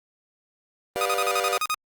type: chord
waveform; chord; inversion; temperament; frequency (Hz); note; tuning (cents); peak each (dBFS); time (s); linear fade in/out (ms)
40% pulse; G dominant seventh; none; just; 392 / 490 / 588 / 705.6; G4 / B4 / D5 / F5; 0 / -14 / +2 / +18; -31 / -29 / -30 / -29; 0.96-1.58; 0
type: tone bursts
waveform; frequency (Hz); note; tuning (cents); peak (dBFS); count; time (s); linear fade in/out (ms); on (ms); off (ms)
sawtooth; 1244.5; D#6; 0; -19; 9; 1.01-1.743; 0; 45; 41
effects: Opus 32 kbps